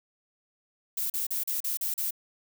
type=noise bursts; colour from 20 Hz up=violet; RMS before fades=-30 dBFS; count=7; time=0.97-2.108 s; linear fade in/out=5 ms; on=130 ms; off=38 ms; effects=none